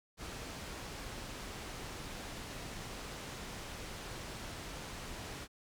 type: low-pass noise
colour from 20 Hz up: pink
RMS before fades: -45 dBFS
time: 0.17-5.48 s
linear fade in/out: 50 ms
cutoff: 8100 Hz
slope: 12 dB/octave
effects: none